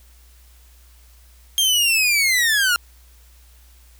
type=linear sweep; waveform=sawtooth; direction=down; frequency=3216 to 1378 Hz; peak=-12 dBFS; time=1.58-2.76 s; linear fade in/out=0 ms; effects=added 60 Hz sine -47 dBFS peak until 3.99 s + white hiss -55 dBFS RMS until 3.99 s